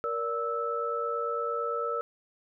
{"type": "tone cluster", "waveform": "sine", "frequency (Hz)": [470.1, 579, 1312], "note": ["A#4", "D5", "E6"], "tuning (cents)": [15, -25, -9], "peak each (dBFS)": [-32, -36, -31], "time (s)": [0.04, 2.01], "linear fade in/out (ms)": 0, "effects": []}